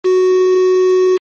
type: tone with quantisation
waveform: triangle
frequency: 370 Hz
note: F#4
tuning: in tune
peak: -6 dBFS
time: 0.04-1.18 s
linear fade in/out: 20 ms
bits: 4
effects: low-pass 4000 Hz 12 dB/octave + MP3 32 kbps